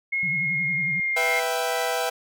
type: tone with pitch glide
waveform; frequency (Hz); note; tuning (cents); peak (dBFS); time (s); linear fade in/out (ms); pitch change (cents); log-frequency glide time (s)
sine; 2161 to 2119; C#7 to C7; -45 to +21; -22; 0.12-1.4; 10; -34; 0.32-1.15
type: tone with vibrato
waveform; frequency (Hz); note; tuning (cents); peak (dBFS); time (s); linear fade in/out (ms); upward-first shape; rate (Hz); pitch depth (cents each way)
sine; 161.6; E3; -34; -32; 0.23-1; 0; sine; 11; 220
type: chord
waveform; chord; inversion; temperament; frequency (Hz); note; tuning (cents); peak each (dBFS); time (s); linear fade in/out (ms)
sawtooth; E minor; second; equal; 493.9 / 659.3 / 784; B4 / E5 / G5; 0 / 0 / 0; -24; 1.16-2.1; 10
effects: none